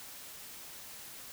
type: silence
effects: white hiss -48 dBFS RMS until 1.32 s